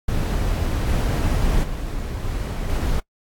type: noise with level steps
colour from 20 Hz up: brown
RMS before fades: -21 / -19 / -27 / -25 / -21 dBFS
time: 0.08-3 s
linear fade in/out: 5 ms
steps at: 0.87 / 1.63 / 2.24 / 2.69 s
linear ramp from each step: 10 ms
effects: noise-tail reverb RT60 0.1 s tail -25 dB re dry + AAC 64 kbps